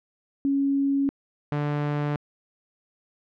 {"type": "tone pair in turn", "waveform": ["sine", "sawtooth"], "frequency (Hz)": [277.2, 146.84], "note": ["C#4", "D3"], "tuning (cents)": [0, 0], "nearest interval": "major seventh", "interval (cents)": 1100, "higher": "first", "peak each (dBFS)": -20, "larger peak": "neither", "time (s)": [[0.45, 1.09], [1.52, 2.16]], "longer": "neither", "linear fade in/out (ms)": 0, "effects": ["low-pass 2000 Hz 12 dB/octave"]}